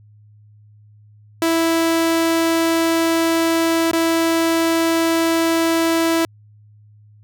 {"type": "tone with dropouts", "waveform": "sawtooth", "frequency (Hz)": 329.6, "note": "E4", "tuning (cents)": 0, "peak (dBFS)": -11, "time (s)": [1.42, 6.25], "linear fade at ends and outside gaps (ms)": 1, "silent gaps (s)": [3.913, 3.932], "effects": ["added 105 Hz sine -45 dBFS peak until 7.23 s"]}